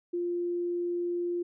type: tone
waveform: sine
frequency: 349.2 Hz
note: F4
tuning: in tune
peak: -28 dBFS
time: 0.13-1.43 s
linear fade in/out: 10 ms
effects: none